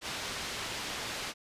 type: low-pass noise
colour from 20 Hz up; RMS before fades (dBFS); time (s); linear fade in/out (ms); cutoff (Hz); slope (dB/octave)
white; -38; 0.01-1.34; 50; 4500; 12
effects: resampled to 32000 Hz